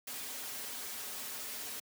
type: noise with comb filter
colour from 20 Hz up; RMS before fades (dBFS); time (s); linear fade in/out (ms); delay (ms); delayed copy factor
white; -42; 0.07-1.8; 5; 5.9; -0.8
effects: high-pass 150 Hz 12 dB/octave